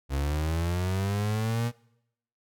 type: linear sweep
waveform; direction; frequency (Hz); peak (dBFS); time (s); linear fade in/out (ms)
35% pulse; up; 66.8 to 120; -24; 0.09-1.72; 50
effects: noise-tail reverb RT60 0.8 s tail -23 dB re dry